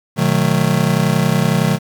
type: chord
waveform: square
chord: B dominant seventh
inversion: none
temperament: just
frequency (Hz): 123.47 / 154.34 / 185.21 / 222.2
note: B2 / D#3 / F#3 / A3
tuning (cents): 0 / -14 / +2 / +17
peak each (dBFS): -21 / -17 / -19 / -21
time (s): 0.16-1.79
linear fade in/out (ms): 50
effects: 8-bit